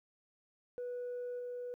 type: tone with level steps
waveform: sine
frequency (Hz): 490.7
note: B4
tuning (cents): -11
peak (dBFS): -36 / -38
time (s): 0.78-1.74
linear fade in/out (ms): 0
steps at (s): 1.39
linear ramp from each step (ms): 5
effects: tanh soft clip ceiling -36 dBFS + 13-bit